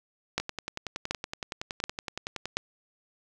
two click trains, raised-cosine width 0.2 ms, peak -9 / -16 dBFS, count 4 / 23, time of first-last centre 0.38-2.57 / 0.4-2.456 s, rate 1.37 / 10.7 Hz, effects none

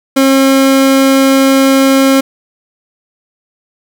30% pulse tone, 269.4 Hz, C#4, 49 cents flat, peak -3 dBFS, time 0.16-2.21 s, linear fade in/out 10 ms, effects none

